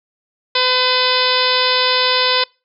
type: harmonic tone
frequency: 506 Hz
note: B4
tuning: 42 cents sharp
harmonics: 1 / 2 / 3 / 4 / 5 / 6 / 7 / 8 / 9 / 10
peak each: -21 / -20 / -24 / -24 / -23 / -24 / -20 / -21 / -25 / -22 dBFS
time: 0.55-2.44 s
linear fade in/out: 5 ms
effects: noise-tail reverb RT60 0.3 s tail -26 dB re dry